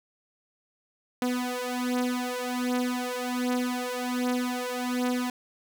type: beating tone pair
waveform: sawtooth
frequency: 248 / 249.3 Hz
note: B3 / B3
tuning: +7 / +16 cents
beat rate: 1.3 Hz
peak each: -26 dBFS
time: 1.22-5.3 s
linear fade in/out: 2 ms
effects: none